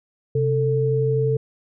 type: tone pair together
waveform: sine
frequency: 132 / 444 Hz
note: C3 / A4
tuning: +16 / +16 cents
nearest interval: octave + major sixth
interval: 2100 cents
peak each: -20 dBFS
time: 0.35-1.37 s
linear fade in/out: 5 ms
effects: none